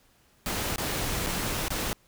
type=noise with dropouts; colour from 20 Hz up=pink; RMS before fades=-30 dBFS; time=0.46-1.93 s; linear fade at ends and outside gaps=1 ms; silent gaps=0.76-0.781 / 1.264-1.268 / 1.683-1.704 s; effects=pink hiss -63 dBFS RMS until 2.07 s